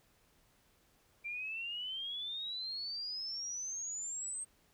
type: exponential sweep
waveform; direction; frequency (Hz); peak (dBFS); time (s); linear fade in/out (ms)
sine; up; 2349 to 8430; -38; 1.24-4.45; 20
effects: pink hiss -70 dBFS RMS until 4.73 s